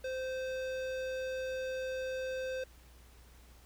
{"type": "tone with hard clipping", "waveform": "sine", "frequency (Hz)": 519, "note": "C5", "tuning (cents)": -14, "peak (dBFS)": -37, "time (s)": [0.04, 2.64], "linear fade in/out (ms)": 5, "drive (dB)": 16, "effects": ["added 60 Hz sine -56 dBFS peak until 3.65 s", "pink hiss -62 dBFS RMS until 3.65 s"]}